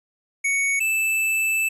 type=tone pair in turn; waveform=square; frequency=2227 / 2636 Hz; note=C#7 / E7; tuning=+7 / -1 cents; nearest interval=minor third; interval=292 cents; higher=second; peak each=-20 dBFS; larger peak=neither; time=0.44-0.8 / 0.8-1.69 s; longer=second; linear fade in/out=10 ms; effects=resampled to 32000 Hz